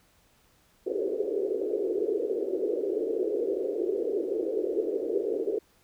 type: band-pass noise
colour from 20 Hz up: pink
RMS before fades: -29 dBFS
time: 0.86-5.59 s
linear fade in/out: 10 ms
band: 360 to 470 Hz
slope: 48 dB/octave
effects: pink hiss -64 dBFS RMS until 5.83 s